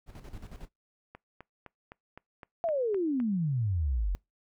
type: noise with tremolo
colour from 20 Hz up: brown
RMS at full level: -43 dBFS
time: 0.06-0.69 s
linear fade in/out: 50 ms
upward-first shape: square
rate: 11 Hz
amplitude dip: 65%
type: click train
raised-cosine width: 0.5 ms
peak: -30 dBFS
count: 9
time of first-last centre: 1.15-3.201 s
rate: 3.9 Hz
type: exponential sweep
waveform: sine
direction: down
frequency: 698.5 to 43.06 Hz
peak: -26 dBFS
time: 2.64-4.15 s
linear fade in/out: 0 ms
effects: noise-tail reverb RT60 0.2 s tail -26 dB re dry